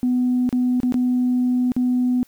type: tone with dropouts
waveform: sine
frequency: 249.3 Hz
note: B3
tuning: 16 cents sharp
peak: -15 dBFS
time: 0.03-2.23 s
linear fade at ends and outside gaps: 0 ms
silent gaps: 0.491-0.527 / 0.802-0.832 / 0.923-0.942 / 1.719-1.765 s
effects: tanh soft clip ceiling -12 dBFS + white hiss -56 dBFS RMS until 2.27 s